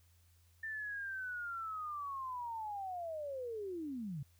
sine linear sweep, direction down, 1794 to 128.6 Hz, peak -39 dBFS, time 0.63-4.23 s, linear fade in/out 5 ms, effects added 85 Hz sine -65 dBFS peak until 4.39 s + white hiss -73 dBFS RMS until 4.39 s

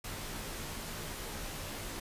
pink noise with comb filter, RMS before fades -41 dBFS, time 0.04-2 s, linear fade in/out 5 ms, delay 16 ms, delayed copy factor -0.55, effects resampled to 32000 Hz

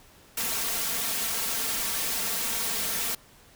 white noise with comb filter, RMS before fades -29 dBFS, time 0.37-3.15 s, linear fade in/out 5 ms, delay 4.4 ms, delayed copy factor +0.65, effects pink hiss -55 dBFS RMS until 3.55 s

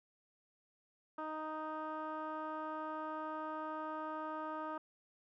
15% pulse tone with low-pass filter, 311.1 Hz, D#4, in tune, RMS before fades -42 dBFS, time 1.18-4.78 s, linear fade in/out 5 ms, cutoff 1300 Hz, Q 2.4, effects none

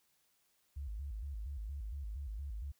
sine tone with vibrato, 61 Hz, B1, 21 cents flat, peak -39 dBFS, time 0.76-2.72 s, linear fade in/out 10 ms, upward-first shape square, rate 4.3 Hz, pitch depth 250 cents each way, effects white hiss -75 dBFS RMS until 2.79 s

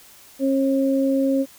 sine tone pair together, 270.8 / 540.5 Hz, C#4 / C#5, -40 / -44 cents, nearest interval octave, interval 1196 cents, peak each -18 / -22 dBFS, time 0.39-1.46 s, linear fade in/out 50 ms, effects white hiss -48 dBFS RMS until 1.58 s

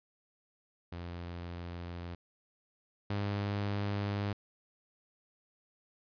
sawtooth tone pair in turn, 86.8 / 101.43 Hz, F2 / G#2, -10 / -40 cents, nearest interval minor third, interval 270 cents, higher second, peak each -36 / -28 dBFS, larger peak second, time 0.92-2.15 / 3.1-4.33 s, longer neither, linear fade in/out 5 ms, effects resampled to 11025 Hz

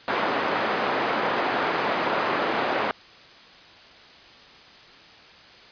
white band-pass noise, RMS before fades -25 dBFS, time 0.08-2.91 s, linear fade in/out 0 ms, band 260 to 1300 Hz, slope 12 dB/octave, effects white hiss -48 dBFS RMS until 5.71 s + resampled to 11025 Hz

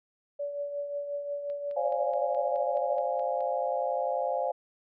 sine tone with tremolo, 574 Hz, D5, 40 cents flat, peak -29 dBFS, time 0.39-3.06 s, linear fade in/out 10 ms, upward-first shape triangle, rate 5.6 Hz, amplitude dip 55%
click train, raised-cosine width 0.3 ms, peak -38 dBFS, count 10, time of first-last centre 1.5-3.407 s, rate 4.72 Hz
sine chord, D half-diminished seventh, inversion third, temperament equal with one note detuned, 527.2 / 587.3 / 698.5 / 830.6 Hz, C5 / D5 / F5 / Ab5, +13 / 0 / 0 / 0 cents, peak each -31 / -33 / -32 / -34 dBFS, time 1.76-4.52 s, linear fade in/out 10 ms
effects none

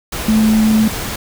sine tone in noise, 218 Hz, A3, 16 cents flat, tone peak -9 dBFS, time 0.28-0.88 s, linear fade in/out 5 ms, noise pink, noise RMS -23 dBFS, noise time 0.12-1.16 s, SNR +11 dB, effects none

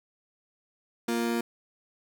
35% pulse tone pair together, 234 / 350.9 Hz, A#3 / F4, +7 / +8 cents, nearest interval perfect fifth, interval 701 cents, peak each -26 / -29 dBFS, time 1.08-1.41 s, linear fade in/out 5 ms, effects none

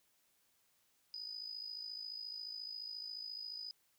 sine tone with amplitude modulation, 4978 Hz, D#8, in tune, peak -40 dBFS, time 1.14-3.71 s, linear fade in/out 0 ms, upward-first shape sine, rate 54.3 Hz, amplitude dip 70%, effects white hiss -75 dBFS RMS until 3.98 s

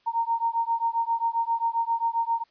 sine beating tone pair, 919 / 926.5 Hz, A#5 / A#5, -25 / -11 cents, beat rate 7.5 Hz, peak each -26 dBFS, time 0.06-2.44 s, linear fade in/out 20 ms, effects white hiss -65 dBFS RMS until 2.5 s + resampled to 11025 Hz

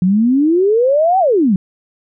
sine exponential two-way sweep, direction up then down, 175.3 to 784 to 175.3 Hz, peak -9 dBFS, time 0.02-1.56 s, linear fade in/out 2 ms, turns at 1.19 s, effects none

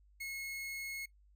40% pulse tone, 2174 Hz, C#7, 34 cents flat, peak -39 dBFS, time 0.2-1.06 s, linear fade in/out 10 ms, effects noise-tail reverb RT60 0.1 s tail -19 dB re dry + added 50 Hz sine -62 dBFS peak until 1.35 s

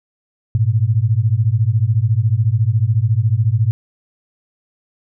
sine beating tone pair, 104 / 118 Hz, G#2 / A#2, +3 / +22 cents, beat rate 14 Hz, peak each -15 dBFS, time 0.55-3.71 s, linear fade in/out 0 ms, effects none

